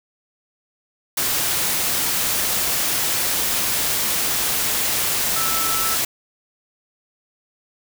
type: tone in noise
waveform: sine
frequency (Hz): 1318.5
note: E6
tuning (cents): 0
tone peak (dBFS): -26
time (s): 5.36-5.95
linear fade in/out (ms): 5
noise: white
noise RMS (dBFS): -21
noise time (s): 1.17-6.05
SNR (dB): -8
effects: none